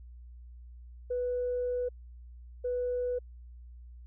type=tone bursts at uneven times; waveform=sine; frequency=493.9 Hz; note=B4; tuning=in tune; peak=-28 dBFS; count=2; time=1.1-1.89 / 2.64-3.19 s; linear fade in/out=10 ms; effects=tanh soft clip ceiling -24 dBFS + added 60 Hz sine -46 dBFS peak until 4.06 s